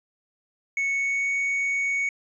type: tone with pitch glide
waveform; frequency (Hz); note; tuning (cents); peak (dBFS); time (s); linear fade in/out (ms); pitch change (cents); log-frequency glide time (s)
triangle; 2211 to 2228; C#7 to C#7; -5 to +8; -21; 0.77-2.09; 2; +13; 0.88-1.33
effects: resampled to 22050 Hz